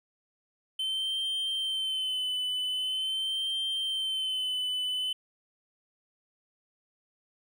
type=tone with vibrato; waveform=triangle; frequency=3075 Hz; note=G7; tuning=34 cents flat; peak=-27 dBFS; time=0.79-5.13 s; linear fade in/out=5 ms; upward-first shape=sine; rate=0.44 Hz; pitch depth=42 cents each way; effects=none